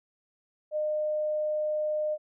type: tone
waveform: sine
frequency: 609 Hz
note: D#5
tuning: 37 cents flat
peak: -26 dBFS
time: 0.71-2.18 s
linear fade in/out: 50 ms
effects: none